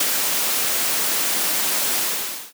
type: noise with ADSR envelope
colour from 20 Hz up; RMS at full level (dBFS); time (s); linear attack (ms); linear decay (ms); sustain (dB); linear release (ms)
white; -18; 0-2.53; 6; 37; -3; 540
effects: high-pass 200 Hz 12 dB/octave